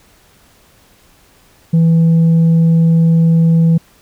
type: tone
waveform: sine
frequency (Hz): 164.81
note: E3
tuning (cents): 0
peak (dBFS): -4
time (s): 1.73-3.78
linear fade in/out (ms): 10
effects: tanh soft clip ceiling -6 dBFS + pink hiss -49 dBFS RMS until 4.01 s